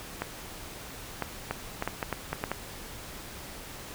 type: clicks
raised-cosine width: 0.5 ms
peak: -14 dBFS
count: 10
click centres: 0.22 / 1.223 / 1.51 / 1.824 / 1.876 / 2.028 / 2.127 / 2.33 / 2.439 / 2.516 s
effects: pink hiss -43 dBFS RMS until 3.94 s